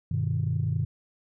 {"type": "chord", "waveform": "sine", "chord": "G augmented", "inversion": "none", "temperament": "just", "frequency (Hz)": [98, 122.5, 153.12], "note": ["G2", "B2", "D#3"], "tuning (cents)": [0, -14, -27], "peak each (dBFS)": -28, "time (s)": [0.11, 0.85], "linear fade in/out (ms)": 5, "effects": ["tanh soft clip ceiling -16 dBFS"]}